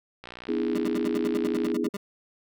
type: click train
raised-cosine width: 0.3 ms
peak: -24 dBFS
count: 91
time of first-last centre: 0.24-1.718 s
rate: 60.9 Hz
type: chord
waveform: sine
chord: E dominant seventh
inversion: second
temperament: equal with one note detuned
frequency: 246.9 / 297.8 / 329.6 / 415.3 Hz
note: B3 / D4 / E4 / G#4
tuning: 0 / +24 / 0 / 0 cents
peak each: -29 / -32 / -29 / -29 dBFS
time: 0.48-1.89 s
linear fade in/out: 10 ms
type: tone bursts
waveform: 25% pulse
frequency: 200.6 Hz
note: G3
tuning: 40 cents sharp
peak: -26 dBFS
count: 13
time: 0.75-1.969 s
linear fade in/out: 5 ms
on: 31 ms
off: 68 ms
effects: none